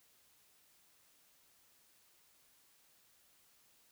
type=silence; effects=white hiss -69 dBFS RMS until 3.91 s